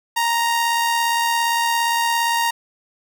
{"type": "tone with amplitude modulation", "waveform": "sawtooth", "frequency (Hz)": 932.3, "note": "A#5", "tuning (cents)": 0, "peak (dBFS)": -12, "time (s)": [0.16, 2.51], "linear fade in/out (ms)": 10, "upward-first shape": "sine", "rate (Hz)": 77.4, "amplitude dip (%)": 30, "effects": []}